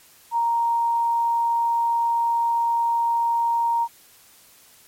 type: tone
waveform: sine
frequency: 932.3 Hz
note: A#5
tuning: in tune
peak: -18 dBFS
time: 0.31-3.88 s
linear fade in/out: 50 ms
effects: white hiss -52 dBFS RMS until 4.87 s + MP3 64 kbps